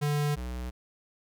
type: tone pair in turn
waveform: square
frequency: 146.83 / 61.73 Hz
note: D3 / B1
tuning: 0 / 0 cents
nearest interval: octave + minor third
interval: 1500 cents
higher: first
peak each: -26 / -34 dBFS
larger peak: first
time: 0.01-0.36 / 0.36-0.71 s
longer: neither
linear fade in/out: 20 ms
effects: none